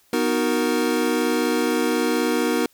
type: chord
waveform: square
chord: B major seventh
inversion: none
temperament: equal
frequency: 246.9 / 311.1 / 370 / 466.2 Hz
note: B3 / D#4 / F#4 / A#4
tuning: 0 / 0 / 0 / 0 cents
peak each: -25 / -25 / -27 / -25 dBFS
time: 0.13-2.66 s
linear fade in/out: 2 ms
effects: white hiss -59 dBFS RMS until 2.73 s